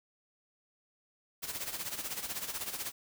white noise with tremolo, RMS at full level -36 dBFS, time 1.42-2.92 s, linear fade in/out 20 ms, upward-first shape sine, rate 16 Hz, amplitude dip 70%, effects none

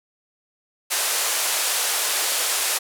white band-pass noise, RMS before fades -23 dBFS, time 0.9-2.79 s, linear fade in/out 20 ms, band 440 to 12000 Hz, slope 24 dB/octave, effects none

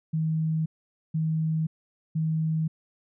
sine tone bursts, 158.9 Hz, D#3, 37 cents sharp, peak -23 dBFS, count 3, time 0.13-2.68 s, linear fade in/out 10 ms, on 530 ms, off 480 ms, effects none

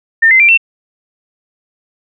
sine tone with pitch steps, 1810 / 2067 / 2361 / 2696 Hz, A6 / C7 / D7 / E7, +48 / -22 / +9 / +38 cents, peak -4 dBFS, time 0.22-0.576 s, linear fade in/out 10 ms, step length 89 ms, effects none

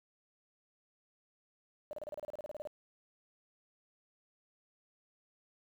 triangle tone bursts, 600 Hz, D5, 37 cents sharp, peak -35 dBFS, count 15, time 1.91-2.673 s, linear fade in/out 0 ms, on 21 ms, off 32 ms, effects tanh soft clip ceiling -37 dBFS + 11-bit

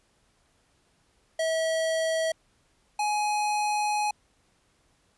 square tone pair in turn, 646 / 838.2 Hz, E5 / G#5, -35 / +16 cents, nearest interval perfect fourth, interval 451 cents, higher second, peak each -25 dBFS, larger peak neither, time 1.39-2.32 / 2.99-4.11 s, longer second, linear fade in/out 5 ms, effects pink hiss -67 dBFS RMS until 5.17 s + resampled to 24000 Hz

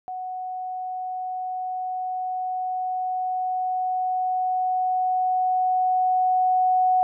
sine tone with level ramp, 740 Hz, F#5, in tune, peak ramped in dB -29 to -16 dBFS, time 0.08-7.03 s, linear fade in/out 0 ms, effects none

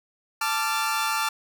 sawtooth chord, D minor, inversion second, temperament equal with one note detuned, 880 / 1174.7 / 1376.9 Hz, A5 / D6 / F6, 0 / 0 / -25 cents, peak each -24 / -25 / -24 dBFS, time 0.41-1.29 s, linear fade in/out 5 ms, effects none

